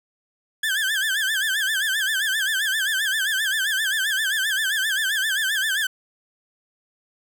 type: tone with vibrato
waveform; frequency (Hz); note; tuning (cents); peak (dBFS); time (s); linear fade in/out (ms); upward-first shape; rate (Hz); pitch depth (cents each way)
30% pulse; 1648; G#6; -14; -18; 0.63-5.87; 5; sine; 7.6; 140
effects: none